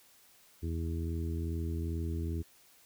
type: harmonic tone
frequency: 82.41 Hz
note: E2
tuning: in tune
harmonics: 1 / 2 / 3 / 4 / 5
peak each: -33 / -42 / -43 / -42 / -47 dBFS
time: 0.62-2.43 s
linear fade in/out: 20 ms
effects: white hiss -62 dBFS RMS until 2.85 s